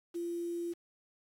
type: tone with quantisation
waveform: sine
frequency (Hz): 342.9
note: F4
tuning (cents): -32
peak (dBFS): -34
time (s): 0.14-0.74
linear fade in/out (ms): 20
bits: 9
effects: AAC 64 kbps